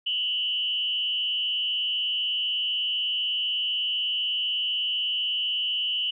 sine tone with frequency modulation, 2960 Hz, F#7, in tune, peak -24 dBFS, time 0.06-6.11 s, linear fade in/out 10 ms, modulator 176 Hz, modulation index 0.65, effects none

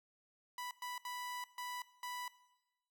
sawtooth tone bursts at uneven times, 987.8 Hz, B5, in tune, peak -38 dBFS, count 5, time 0.58-0.71 / 0.82-0.98 / 1.05-1.44 / 1.58-1.82 / 2.03-2.28 s, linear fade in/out 2 ms, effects noise-tail reverb RT60 1.0 s tail -18 dB re dry

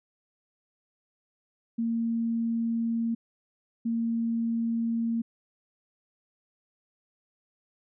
sine tone pair in turn, 230 / 230 Hz, A#3 / A#3, -23 / -23 cents, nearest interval unison, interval 0 cents, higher neither, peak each -25 dBFS, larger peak neither, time 1.78-3.15 / 3.85-5.22 s, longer neither, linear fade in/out 10 ms, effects none

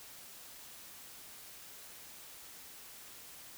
silence, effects white hiss -52 dBFS RMS until 3.57 s

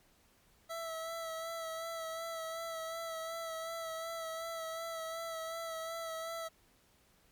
25% pulse tone with vibrato, 656 Hz, E5, 9 cents flat, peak -35 dBFS, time 0.69-6.49 s, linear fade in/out 20 ms, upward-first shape sine, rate 2.7 Hz, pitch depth 25 cents each way, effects pink hiss -68 dBFS RMS until 7.31 s + MP3 96 kbps

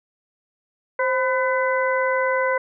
harmonic tone with a mistuned harmonic, 503 Hz, B4, 32 cents sharp, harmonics 1 / 2 / 3 / 4, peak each -21 / -24 / -26 / -27 dBFS, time 0.99-2.58 s, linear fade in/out 5 ms, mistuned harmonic 1, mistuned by +71 cents, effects none

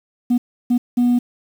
sine tone bursts at uneven times, 243.7 Hz, B3, 23 cents flat, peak -10 dBFS, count 3, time 0.3-0.38 / 0.7-0.78 / 0.97-1.19 s, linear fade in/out 10 ms, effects tanh soft clip ceiling -11 dBFS + 7-bit

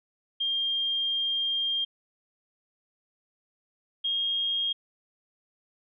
sine tone pair in turn, 3206 / 3245 Hz, G7 / G#7, +38 / -41 cents, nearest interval unison, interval 21 cents, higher second, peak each -25 dBFS, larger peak neither, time 0.4-1.85 / 4.04-4.73 s, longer first, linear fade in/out 10 ms, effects none

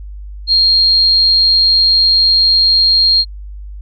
sine tone, 4228 Hz, C8, 17 cents sharp, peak -7 dBFS, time 0.47-3.25 s, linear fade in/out 50 ms, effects added 50 Hz sine -26 dBFS peak until 3.81 s

